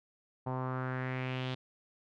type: tone with low-pass filter sweep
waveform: sawtooth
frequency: 128.8 Hz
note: C3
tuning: 27 cents flat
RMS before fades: -36 dBFS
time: 0.46-1.55 s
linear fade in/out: 10 ms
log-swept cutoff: 880 to 3600 Hz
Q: 3.2
effects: none